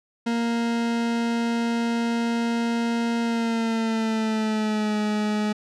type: tone with pitch glide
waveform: 40% pulse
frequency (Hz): 233.1 to 211.3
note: A#3 to G#3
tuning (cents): 0 to +30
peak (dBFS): -21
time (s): 0.26-5.53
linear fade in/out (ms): 10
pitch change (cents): -170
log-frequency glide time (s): 3.21-4.97
effects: low-pass 6000 Hz 12 dB/octave